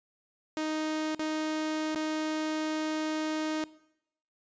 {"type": "tone with dropouts", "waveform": "sawtooth", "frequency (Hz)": 311.1, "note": "D#4", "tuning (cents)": 0, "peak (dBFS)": -26, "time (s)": [0.57, 3.64], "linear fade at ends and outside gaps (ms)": 1, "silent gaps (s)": [[1.148, 1.193], [1.948, 1.957]], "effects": ["noise-tail reverb RT60 0.8 s tail -20 dB re dry", "resampled to 16000 Hz"]}